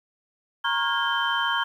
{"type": "tone cluster", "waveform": "sine", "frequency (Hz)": [936, 1089, 1412, 1633, 3113], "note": ["A#5", "C#6", "F6", "G#6", "G7"], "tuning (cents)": [7, -31, 19, -30, -13], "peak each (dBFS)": -28, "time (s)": [0.64, 1.64], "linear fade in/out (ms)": 10, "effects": ["tanh soft clip ceiling -11 dBFS", "9-bit"]}